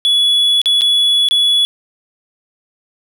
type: tone with dropouts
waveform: triangle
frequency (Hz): 3398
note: G#7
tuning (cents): +39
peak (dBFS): -8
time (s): 0.05-1.65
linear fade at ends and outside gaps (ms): 0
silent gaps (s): 0.616-0.658 / 0.81-0.818 / 1.287-1.31
effects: none